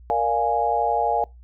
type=chord; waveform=sine; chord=Bb dominant seventh; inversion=none; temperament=equal; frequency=466.2 / 587.3 / 698.5 / 830.6 Hz; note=Bb4 / D5 / F5 / Ab5; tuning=0 / 0 / 0 / 0 cents; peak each=-26 / -28 / -23 / -22 dBFS; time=0.1-1.24 s; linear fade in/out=0 ms; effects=noise-tail reverb RT60 0.2 s tail -23 dB re dry + added 60 Hz sine -43 dBFS peak until 1.43 s